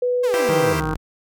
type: tone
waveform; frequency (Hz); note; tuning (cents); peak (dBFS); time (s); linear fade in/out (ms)
sine; 493.9; B4; 0; -17; 0.02-0.73; 5
type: exponential sweep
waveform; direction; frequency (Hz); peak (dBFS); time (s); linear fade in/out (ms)
sawtooth; down; 550 to 39.15; -23; 0.23-0.97; 10
type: chord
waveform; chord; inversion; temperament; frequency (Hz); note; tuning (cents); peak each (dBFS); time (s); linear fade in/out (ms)
10% pulse; C major; first; equal; 329.6 / 392 / 523.3; E4 / G4 / C5; 0 / 0 / 0; -20 / -17 / -22; 0.34-0.8; 0
type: harmonic tone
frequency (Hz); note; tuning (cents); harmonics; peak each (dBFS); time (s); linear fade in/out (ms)
156.3; D#3; +8; 1 / 2 / 3 / 5 / 6 / 7 / 8 / 9 / 10; -25 / -28 / -30 / -32 / -33 / -33 / -34 / -35 / -35; 0.49-0.94; 0
effects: none

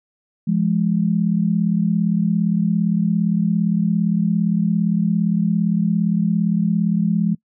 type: tone pair together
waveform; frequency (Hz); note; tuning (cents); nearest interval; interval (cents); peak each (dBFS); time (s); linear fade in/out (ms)
sine; 171.8 / 209.3; F3 / G#3; -28 / +14; minor third; 342; -18; 0.47-7.35; 10
effects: noise-tail reverb RT60 0.1 s tail -23 dB re dry

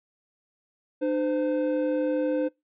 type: tone pair together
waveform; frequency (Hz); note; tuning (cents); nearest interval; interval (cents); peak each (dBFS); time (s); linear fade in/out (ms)
triangle; 301.8 / 513.8; D4 / C5; +47 / -32; major sixth; 921; -24; 1.01-2.49; 20
effects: noise-tail reverb RT60 0.2 s tail -24 dB re dry + resampled to 8000 Hz

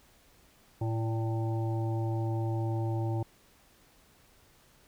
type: harmonic tone with a mistuned harmonic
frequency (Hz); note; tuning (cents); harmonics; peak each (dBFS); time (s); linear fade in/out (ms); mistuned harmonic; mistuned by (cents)
112.2; A2; +34; 1 / 3 / 5 / 7 / 8; -29 / -36 / -43 / -42 / -46; 0.81-3.23; 5; 5; +43
effects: pink hiss -62 dBFS RMS until 4.87 s

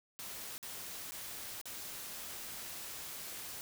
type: noise with dropouts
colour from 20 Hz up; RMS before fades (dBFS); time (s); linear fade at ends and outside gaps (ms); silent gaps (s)
white; -45; 0.19-3.61; 0; 0.58-0.628 / 1.109-1.12 / 1.614-1.656
effects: none

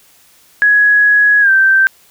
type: tone with pitch glide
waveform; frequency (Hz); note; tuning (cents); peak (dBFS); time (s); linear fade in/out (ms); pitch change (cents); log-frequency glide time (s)
sine; 1673 to 1561; G#6 to G6; +12 to -8; -6; 0.62-1.87; 0; -120; 1.41-1.5
effects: white hiss -48 dBFS RMS until 2.1 s

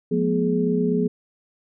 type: tone cluster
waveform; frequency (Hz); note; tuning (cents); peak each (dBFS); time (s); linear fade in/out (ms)
sine; 178 / 213.8 / 242.2 / 419.6; F3 / A3 / B3 / G#4; +33 / -49 / -34 / +18; -23 / -29 / -23 / -23; 0.11-1.08; 10
effects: none

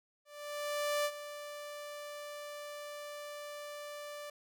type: tone with ADSR envelope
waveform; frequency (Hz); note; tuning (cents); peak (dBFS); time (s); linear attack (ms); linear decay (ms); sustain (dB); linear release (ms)
sawtooth; 587.3; D5; 0; -26; 0.25-4.3; 800; 57; -13; 4
effects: none

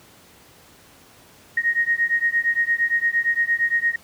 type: beating tone pair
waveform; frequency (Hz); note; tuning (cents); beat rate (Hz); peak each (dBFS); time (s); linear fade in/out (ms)
sine; 1864.7 / 1873.4; A#6 / A#6; 0 / +8; 8.7; -21; 1.57-3.96; 5
effects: pink hiss -50 dBFS RMS until 4.03 s + high-pass 80 Hz 12 dB/octave

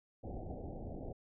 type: low-pass noise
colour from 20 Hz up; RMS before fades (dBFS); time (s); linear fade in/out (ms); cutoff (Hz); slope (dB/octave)
pink; -44; 0.23-1.13; 10; 790; 96
effects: none

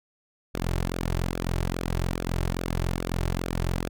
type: tone with flanger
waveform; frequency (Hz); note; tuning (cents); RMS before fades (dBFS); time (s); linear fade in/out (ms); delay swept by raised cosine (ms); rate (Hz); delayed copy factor
sawtooth; 43.65; F1; 0; -28; 0.54-3.89; 10; 0.98 to 4.18; 2.4; -0.75
effects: none

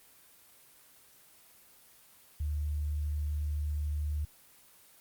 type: tone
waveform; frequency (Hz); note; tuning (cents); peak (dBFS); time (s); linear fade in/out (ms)
sine; 74.5; D2; +25; -30; 2.4-4.25; 5
effects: white hiss -59 dBFS RMS until 5 s + Opus 24 kbps

